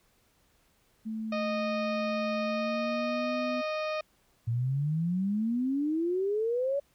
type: tone with pitch glide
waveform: sine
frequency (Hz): 220 to 249.8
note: A3 to B3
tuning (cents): 0 to +20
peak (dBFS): -32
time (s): 1.05-3.62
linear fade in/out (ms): 20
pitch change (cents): +220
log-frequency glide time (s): 2.44-3.35
type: harmonic tone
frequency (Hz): 618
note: D#5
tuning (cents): -12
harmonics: 1 / 2 / 3 / 4 / 5 / 6 / 7 / 8 / 9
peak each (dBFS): -31 / -37 / -46 / -39 / -52 / -49 / -49 / -53 / -53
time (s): 1.32-4.01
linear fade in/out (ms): 5
type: exponential sweep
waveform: sine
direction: up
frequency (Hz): 112.9 to 575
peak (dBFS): -26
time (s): 4.47-6.8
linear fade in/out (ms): 10
effects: pink hiss -68 dBFS RMS until 6.94 s